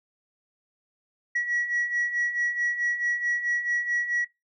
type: beating tone pair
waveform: sine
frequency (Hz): 1922 / 1926.6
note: B6 / B6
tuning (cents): -48 / -43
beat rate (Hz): 4.6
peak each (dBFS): -29 / -24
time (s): 1.35-4.25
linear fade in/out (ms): 10
effects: noise-tail reverb RT60 0.2 s tail -20 dB re dry + tanh soft clip ceiling -20 dBFS